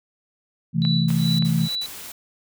sine chord, A minor, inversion first, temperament equal, 130.81 / 164.81 / 220 Hz, C3 / E3 / A3, 0 / 0 / 0 cents, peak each -24 / -19 / -24 dBFS, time 0.73-1.69 s, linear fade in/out 50 ms
sine tone with tremolo, 3951 Hz, B7, in tune, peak -23 dBFS, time 0.82-1.86 s, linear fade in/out 0 ms, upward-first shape sine, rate 2.4 Hz, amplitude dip 95%
clicks, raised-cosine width 0.3 ms, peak -18 dBFS, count 3, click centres 0.851 / 1.104 / 1.424 s
white noise bursts, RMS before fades -37 dBFS, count 3, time 1.08-2.12 s, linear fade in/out 5 ms, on 310 ms, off 55 ms
effects none

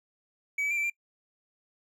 triangle tone with pitch steps, 2277 / 2293 / 2378 / 2324 / 2375 Hz, C#7 / D7 / D7 / D7 / D7, +46 / -42 / +21 / -19 / +19 cents, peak -25 dBFS, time 0.58-0.9 s, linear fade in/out 5 ms, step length 64 ms, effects noise-tail reverb RT60 0.1 s tail -25 dB re dry

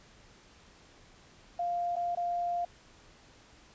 sine tone with dropouts, 698.5 Hz, F5, in tune, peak -29 dBFS, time 1.59-2.65 s, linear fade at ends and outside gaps 5 ms, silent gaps 1.957-1.964 / 2.151-2.171 s, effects pink hiss -58 dBFS RMS until 3.74 s + resampled to 16000 Hz

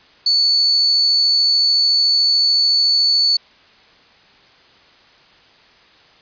sine tone with amplitude modulation, 4460 Hz, C#8, 10 cents sharp, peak -10 dBFS, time 0.26-3.37 s, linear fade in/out 5 ms, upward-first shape sine, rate 73.7 Hz, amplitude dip 25%, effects white hiss -49 dBFS RMS until 6.21 s + resampled to 11025 Hz

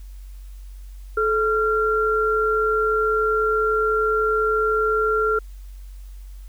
sine tone pair together, 433.2 / 1377 Hz, A4 / F6, -27 / -25 cents, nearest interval octave + minor sixth, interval 2002 cents, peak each -20 dBFS, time 1.17-5.39 s, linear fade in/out 5 ms, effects added 47 Hz sine -35 dBFS peak until 6.48 s + white hiss -57 dBFS RMS until 6.48 s

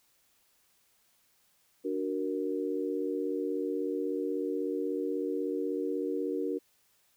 sine chord, D augmented, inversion none, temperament equal, 293.7 / 370 / 466.2 Hz, D4 / F#4 / A#4, 0 / 0 / 0 cents, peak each -34 dBFS, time 1.84-6.59 s, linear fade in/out 20 ms, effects white hiss -69 dBFS RMS until 7.16 s

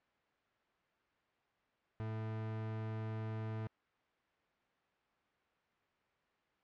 40% pulse tone, 110 Hz, A2, in tune, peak -38 dBFS, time 2-3.67 s, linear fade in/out 0 ms, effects white hiss -75 dBFS RMS until 6.63 s + low-pass 2000 Hz 12 dB/octave

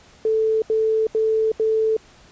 sine tone bursts, 440 Hz, A4, in tune, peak -16 dBFS, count 4, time 0.25-1.967 s, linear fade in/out 2 ms, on 370 ms, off 79 ms, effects pink hiss -50 dBFS RMS until 2.31 s + resampled to 16000 Hz

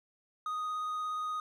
triangle tone with vibrato, 1244.5 Hz, D#6, in tune, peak -31 dBFS, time 0.46-1.4 s, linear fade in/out 2 ms, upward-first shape triangle, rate 17 Hz, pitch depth 10 cents each way, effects none

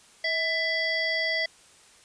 harmonic tone with a mistuned harmonic, 665 Hz, E5, 15 cents sharp, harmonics 1 / 3 / 5 / 7 / 8, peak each -32 / -26 / -35 / -33 / -40 dBFS, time 0.24-1.46 s, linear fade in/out 5 ms, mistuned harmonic 1, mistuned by -53 cents, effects white hiss -55 dBFS RMS until 2.04 s + resampled to 22050 Hz

